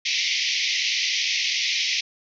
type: band-pass noise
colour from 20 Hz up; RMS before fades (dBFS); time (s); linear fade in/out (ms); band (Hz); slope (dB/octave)
pink; -24; 0.05-2.01; 10; 2000 to 6100; 96
effects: none